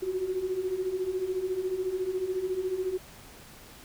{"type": "beating tone pair", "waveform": "sine", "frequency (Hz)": [361.1, 375.1], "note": ["F#4", "F#4"], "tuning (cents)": [-42, 24], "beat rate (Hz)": 14, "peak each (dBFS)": [-34, -29], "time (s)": [0.02, 2.98], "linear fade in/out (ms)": 10, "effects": ["pink hiss -50 dBFS RMS until 3.84 s"]}